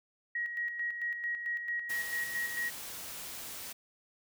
sine tone with tremolo, 1898 Hz, A#6, 31 cents sharp, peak -31 dBFS, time 0.35-2.7 s, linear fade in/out 5 ms, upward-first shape square, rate 4.5 Hz, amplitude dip 50%
white noise, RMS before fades -43 dBFS, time 1.89-3.73 s, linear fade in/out 10 ms
effects none

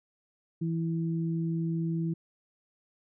sine tone pair together, 164.81 / 329.6 Hz, E3 / E4, 0 / 0 cents, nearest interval octave, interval 1200 cents, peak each -28 / -35 dBFS, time 0.61-2.14 s, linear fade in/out 10 ms, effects none

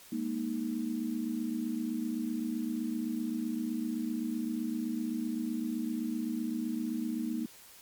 sine chord, Ab suspended second, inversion none, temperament equal with one note detuned, 207.7 / 235.5 / 311.1 Hz, Ab3 / Bb3 / Eb4, 0 / +18 / 0 cents, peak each -39 / -33 / -36 dBFS, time 0.12-7.46 s, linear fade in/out 5 ms, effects white hiss -54 dBFS RMS until 7.81 s + MP3 96 kbps

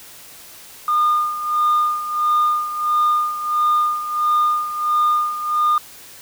sine tone with tremolo, 1216 Hz, D#6, 40 cents flat, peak -11 dBFS, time 0.88-5.78 s, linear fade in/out 2 ms, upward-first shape sine, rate 1.5 Hz, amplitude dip 75%, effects tanh soft clip ceiling -11 dBFS + white hiss -41 dBFS RMS until 6.21 s

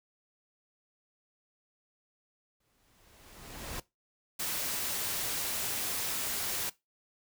pink noise with exponential growth, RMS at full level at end -37 dBFS, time 2.6-3.8 s, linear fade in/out 5 ms, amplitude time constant 260 ms
white noise, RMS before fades -34 dBFS, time 4.39-6.7 s, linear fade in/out 10 ms
effects noise-tail reverb RT60 0.2 s tail -20 dB re dry

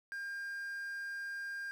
triangle tone with quantisation, 1604 Hz, G6, 39 cents sharp, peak -37 dBFS, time 0.12-1.71 s, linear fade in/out 0 ms, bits 10, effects none

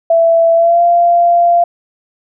sine tone with pitch glide, 665 to 691.2 Hz, E5 to F5, +15 to -18 cents, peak -6 dBFS, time 0.1-1.64 s, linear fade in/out 5 ms, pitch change +67 cents, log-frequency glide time 0.54-0.82 s, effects none

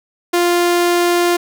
sawtooth tone, 349.2 Hz, F4, in tune, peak -8 dBFS, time 0.33-1.37 s, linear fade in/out 10 ms, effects none

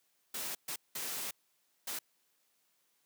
white noise bursts at uneven times, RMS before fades -39 dBFS, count 4, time 0.34-0.55 / 0.68-0.76 / 0.95-1.31 / 1.87-1.99 s, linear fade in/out 5 ms, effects white hiss -75 dBFS RMS until 3.05 s + high-pass 150 Hz 12 dB/octave

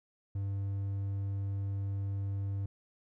triangle tone, 98.8 Hz, G2, 14 cents sharp, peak -30 dBFS, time 0.35-2.66 s, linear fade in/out 5 ms, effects none

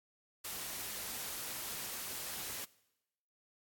white noise, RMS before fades -42 dBFS, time 0.44-2.65 s, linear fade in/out 10 ms, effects noise-tail reverb RT60 0.9 s tail -21 dB re dry + AAC 64 kbps

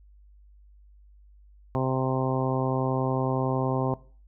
harmonic tone, 130.81 Hz, C3, in tune, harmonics 1 / 2 / 3 / 4 / 5 / 6 / 7 / 8, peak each -27 / -30 / -32 / -33 / -34 / -35 / -35 / -36 dBFS, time 1.75-3.94 s, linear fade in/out 0 ms, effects noise-tail reverb RT60 0.4 s tail -19 dB re dry + added 50 Hz sine -51 dBFS peak until 4.27 s

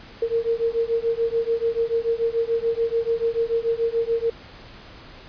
sine beating tone pair, 457.4 / 464.3 Hz, A#4 / A#4, -33 / -7 cents, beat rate 6.9 Hz, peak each -23 dBFS, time 0.22-4.3 s, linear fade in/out 5 ms, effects pink hiss -44 dBFS RMS until 5.28 s + resampled to 11025 Hz

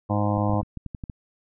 harmonic tone, 103.5 Hz, G#2, 5 cents flat, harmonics 1 / 2 / 3 / 5 / 6 / 7 / 8 / 9 / 10, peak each -24 / -27 / -29 / -31 / -32 / -32 / -33 / -34 / -34 dBFS, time 0.09-0.62 s, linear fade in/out 20 ms
clicks, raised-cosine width 5 ms, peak -21 dBFS, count 9, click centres 0.379 / 0.496 / 0.537 / 0.63 / 0.773 / 0.863 / 0.948 / 1.038 / 1.098 s
effects none

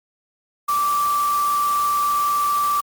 sine tone in noise, 1167 Hz, D6, 11 cents flat, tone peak -17 dBFS, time 0.68-2.81 s, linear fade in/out 10 ms, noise white, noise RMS -32 dBFS, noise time 0.68-2.81 s, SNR +12 dB, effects Opus 48 kbps

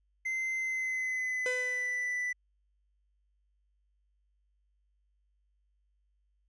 triangle tone with pitch glide, 2070 to 1982.2 Hz, C7 to B6, -19 to +6 cents, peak -29 dBFS, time 0.25-2.33 s, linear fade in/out 10 ms, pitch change -75 cents, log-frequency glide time 0.57-1.88 s
45% pulse tone with exponential decay, 503 Hz, B4, 32 cents sharp, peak -31 dBFS, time 1.46-2.25 s, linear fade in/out 1 ms, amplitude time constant 170 ms
effects added 50 Hz sine -70 dBFS peak until 6.48 s + resampled to 22050 Hz

